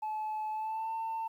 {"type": "tone with pitch glide", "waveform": "sine", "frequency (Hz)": [862, 897.6], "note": ["A5", "A5"], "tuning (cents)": [-36, 34], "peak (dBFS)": -31, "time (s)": [0.02, 1.28], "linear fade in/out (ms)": 10, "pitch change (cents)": 70, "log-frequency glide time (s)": [0.51, 0.93], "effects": ["tanh soft clip ceiling -31 dBFS", "11-bit"]}